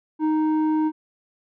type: tone with low-pass filter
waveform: square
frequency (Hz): 311.1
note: D#4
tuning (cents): 0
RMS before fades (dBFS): -21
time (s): 0.19-0.92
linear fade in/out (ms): 50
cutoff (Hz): 730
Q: 1.8
effects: none